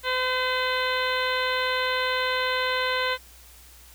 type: harmonic tone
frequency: 510 Hz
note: C5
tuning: 44 cents flat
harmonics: 1 / 2 / 3 / 4 / 5 / 6 / 7 / 8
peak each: -29 / -29 / -29 / -31 / -36 / -34 / -34 / -35 dBFS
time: 0.03-3.18 s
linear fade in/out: 50 ms
effects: added 60 Hz sine -51 dBFS peak until 3.94 s + white hiss -51 dBFS RMS until 3.94 s